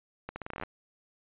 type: accelerating click train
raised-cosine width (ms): 0.5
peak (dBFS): -22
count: 12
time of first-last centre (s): 0.29-0.635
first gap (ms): 70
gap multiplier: 0.82
effects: resampled to 8000 Hz